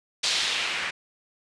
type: noise with low-pass filter sweep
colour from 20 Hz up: blue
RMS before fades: -27 dBFS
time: 0.23-0.91 s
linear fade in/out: 10 ms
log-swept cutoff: 4500 to 2000 Hz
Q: 1.6
effects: resampled to 22050 Hz